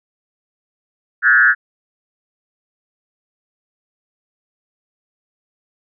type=tone with frequency modulation; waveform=sine; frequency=1583 Hz; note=G6; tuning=17 cents sharp; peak=-8 dBFS; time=1.22-1.55 s; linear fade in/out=50 ms; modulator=127 Hz; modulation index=1.4; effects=none